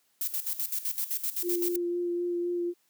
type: noise with tremolo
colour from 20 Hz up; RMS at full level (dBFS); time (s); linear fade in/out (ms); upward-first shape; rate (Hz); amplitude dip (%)
violet; -30; 0.21-1.76; 2; square; 7.8; 75
type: tone with vibrato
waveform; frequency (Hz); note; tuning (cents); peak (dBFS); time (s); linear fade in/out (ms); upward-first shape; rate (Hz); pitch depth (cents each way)
sine; 349.2; F4; 0; -27; 1.42-2.74; 50; sine; 3.9; 13
effects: white hiss -70 dBFS RMS until 2.89 s + high-pass 150 Hz 12 dB/octave